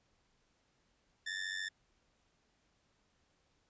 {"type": "ring-modulated tone", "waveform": "sawtooth", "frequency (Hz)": 1778, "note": "A6", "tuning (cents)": 18, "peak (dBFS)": -31, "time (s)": [1.26, 1.69], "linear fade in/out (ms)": 10, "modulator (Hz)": 47, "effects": ["pink hiss -75 dBFS RMS until 3.69 s", "resampled to 16000 Hz"]}